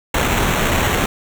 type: noise with sample-and-hold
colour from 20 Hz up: pink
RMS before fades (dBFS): -17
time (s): 0.14-1.06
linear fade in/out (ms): 2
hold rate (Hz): 4900
effects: none